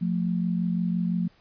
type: tone pair together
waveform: sine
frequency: 176.6 / 222.5 Hz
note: F3 / A3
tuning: +20 / +20 cents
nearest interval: major third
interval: 400 cents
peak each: -24 / -29 dBFS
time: 0.01-1.28 s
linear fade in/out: 10 ms
effects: pink hiss -60 dBFS RMS until 1.4 s + resampled to 11025 Hz